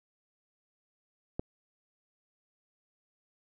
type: click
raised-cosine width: 2 ms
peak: -19 dBFS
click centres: 1.395 s
effects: none